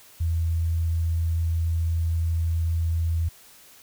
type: tone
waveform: sine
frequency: 82.7 Hz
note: E2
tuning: 6 cents sharp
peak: -21 dBFS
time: 0.2-3.29 s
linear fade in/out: 10 ms
effects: white hiss -51 dBFS RMS until 3.82 s